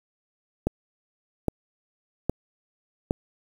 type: click train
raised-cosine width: 2 ms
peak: -9 dBFS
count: 4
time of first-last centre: 0.67-3.109 s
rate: 1.23 Hz
effects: 7-bit